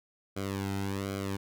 sawtooth tone with flanger, 98.1 Hz, G2, 2 cents sharp, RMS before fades -34 dBFS, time 0.36-1.37 s, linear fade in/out 10 ms, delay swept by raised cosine 1.1 to 1.78 ms, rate 1.3 Hz, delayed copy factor -1, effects none

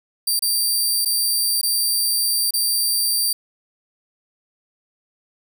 15% pulse tone with dropouts, 4694 Hz, D8, 2 cents flat, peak -11 dBFS, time 0.27-3.33 s, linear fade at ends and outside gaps 5 ms, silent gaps 0.393-0.422 / 1.049-1.057 / 1.614-1.63 / 2.508-2.537 s, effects none

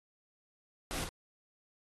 pink noise with echo, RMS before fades -38 dBFS, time 0.91-1.04 s, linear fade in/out 0 ms, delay 50 ms, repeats 1, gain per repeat -5 dB, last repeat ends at 1.09 s, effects AAC 32 kbps

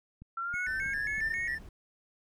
click train, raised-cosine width 5 ms, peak -35 dBFS, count 4, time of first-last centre 0.22-1.182 s, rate 3.12 Hz
sine linear sweep, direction up, 1341 to 1931 Hz, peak -32 dBFS, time 0.37-1.55 s, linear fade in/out 5 ms
triangle tone with vibrato, 1975.5 Hz, B6, in tune, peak -33 dBFS, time 0.53-1.59 s, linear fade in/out 20 ms, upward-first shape square, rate 3.7 Hz, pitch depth 180 cents each way
brown noise, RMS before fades -48 dBFS, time 0.67-1.69 s, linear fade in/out 2 ms
effects none

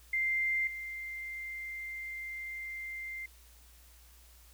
sine tone with level steps, 2093 Hz, C7, in tune, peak -28 / -38 dBFS, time 0.13-3.26 s, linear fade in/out 5 ms, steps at 0.67 s, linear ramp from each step 2 ms, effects added 59 Hz sine -57 dBFS peak until 4.53 s + white hiss -61 dBFS RMS until 4.53 s

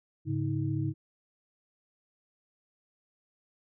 sine tone cluster, 107 / 141.6 / 315.7 Hz, A2 / C#3 / D#4, -48 / +37 / +25 cents, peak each -32 / -31 / -34 dBFS, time 0.25-0.94 s, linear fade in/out 50 ms, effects none

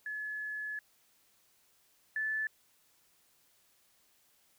sine tone pair in turn, 1709 / 1743.9 Hz, G#6 / A6, +49 / -16 cents, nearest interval unison, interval 35 cents, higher second, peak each -36 / -31 dBFS, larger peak second, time 0.06-0.79 / 2.16-2.47 s, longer first, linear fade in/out 2 ms, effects white hiss -69 dBFS RMS until 4.58 s

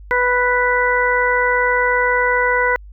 harmonic tone, 493.9 Hz, B4, in tune, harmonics 1 / 2 / 3 / 4, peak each -19 / -19 / -19 / -19 dBFS, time 0.11-2.76 s, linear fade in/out 0 ms, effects added 50 Hz sine -35 dBFS peak until 2.92 s

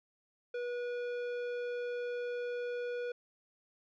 sine tone with tanh clipping, 485.8 Hz, B4, 29 cents flat, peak -37 dBFS, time 0.54-3.12 s, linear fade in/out 5 ms, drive 13 dB, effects none

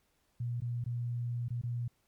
sine tone with dropouts, 120 Hz, B2, 49 cents flat, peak -32 dBFS, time 0.4-1.88 s, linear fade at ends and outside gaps 5 ms, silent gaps 0.604-0.619 / 0.841-0.861 / 1.484-1.504 / 1.615-1.635 s, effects pink hiss -74 dBFS RMS until 2.07 s + MP3 96 kbps

